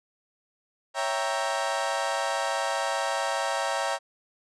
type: chord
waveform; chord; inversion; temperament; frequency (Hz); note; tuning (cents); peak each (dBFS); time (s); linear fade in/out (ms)
30% pulse; C# diminished seventh; none; equal; 554.4 / 659.3 / 784 / 932.3; C#5 / E5 / G5 / Bb5; 0 / 0 / 0 / 0; -29; 0.94-3.99; 50
effects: resampled to 22050 Hz